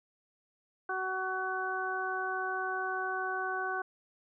harmonic tone, 375.3 Hz, F#4, 25 cents sharp, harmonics 1 / 2 / 3 / 4, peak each -39 / -37 / -38 / -35 dBFS, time 0.89-3.82 s, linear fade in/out 5 ms, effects none

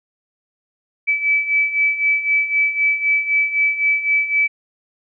sine beating tone pair, 2300 / 2303.9 Hz, D7 / D7, -37 / -34 cents, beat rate 3.9 Hz, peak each -21 / -16 dBFS, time 1.07-4.48 s, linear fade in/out 20 ms, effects none

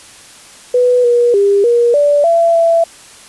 sine tone with pitch steps, 494.8 / 480.1 / 400.9 / 475 / 581 / 673 / 668 Hz, B4 / B4 / G4 / A#4 / D5 / E5 / E5, +3 / -49 / +39 / +33 / -19 / +36 / +23 cents, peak -7 dBFS, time 0.74-2.84 s, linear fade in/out 5 ms, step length 300 ms, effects white hiss -38 dBFS RMS until 3.28 s + resampled to 24000 Hz

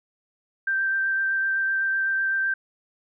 sine tone with vibrato, 1568 Hz, G6, in tune, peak -21 dBFS, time 0.67-2.54 s, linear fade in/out 5 ms, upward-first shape sine, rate 7.9 Hz, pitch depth 12 cents each way, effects none

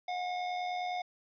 square tone with amplitude modulation, 722 Hz, F#5, 43 cents flat, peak -32 dBFS, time 0.08-1.02 s, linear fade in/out 5 ms, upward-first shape sine, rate 89.7 Hz, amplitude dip 40%, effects resampled to 11025 Hz + 11-bit

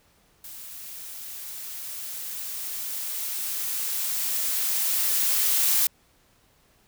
blue noise with level ramp, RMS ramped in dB -41 to -21 dBFS, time 0.44-5.87 s, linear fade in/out 2 ms, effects pink hiss -62 dBFS RMS until 6.87 s

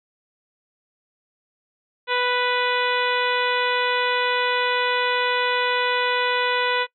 harmonic tone, 493.9 Hz, B4, in tune, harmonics 1 / 2 / 3 / 4 / 5 / 6 / 7 / 8, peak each -25 / -25 / -26 / -28 / -28 / -32 / -30 / -35 dBFS, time 2.07-6.87 s, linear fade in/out 50 ms, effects noise-tail reverb RT60 0.1 s tail -22 dB re dry

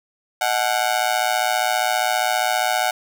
sawtooth tone with amplitude modulation, 740 Hz, F#5, in tune, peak -10 dBFS, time 0.41-2.91 s, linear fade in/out 5 ms, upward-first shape sine, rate 115 Hz, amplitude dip 100%, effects none

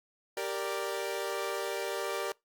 sawtooth chord, G minor, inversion none, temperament equal, 392 / 466.2 / 587.3 Hz, G4 / Bb4 / D5, 0 / 0 / 0 cents, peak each -33 dBFS, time 0.37-2.32 s, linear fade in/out 2 ms, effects noise-tail reverb RT60 0.2 s tail -24 dB re dry + Opus 48 kbps

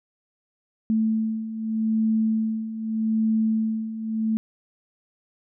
sine beating tone pair, 220 / 220.82 Hz, A3 / A3, 0 / +6 cents, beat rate 0.82 Hz, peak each -27 / -22 dBFS, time 0.9-4.37 s, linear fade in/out 0 ms, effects none

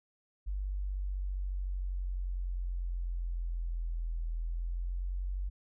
sine exponential two-way sweep, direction down then up, 49 to 41.2 to 47.41 Hz, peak -32 dBFS, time 0.46-5.5 s, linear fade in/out 20 ms, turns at 4.32 s, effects none

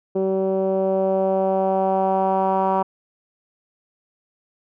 10% pulse tone with low-pass filter sweep, 191 Hz, G3, 45 cents flat, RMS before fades -20 dBFS, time 0.15-2.83 s, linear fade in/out 10 ms, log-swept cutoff 440 to 970 Hz, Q 2.8, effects none

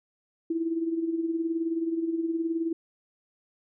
sine tone with tremolo, 329.6 Hz, E4, in tune, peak -23 dBFS, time 0.5-2.73 s, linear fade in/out 5 ms, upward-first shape sine, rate 19 Hz, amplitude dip 60%, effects none

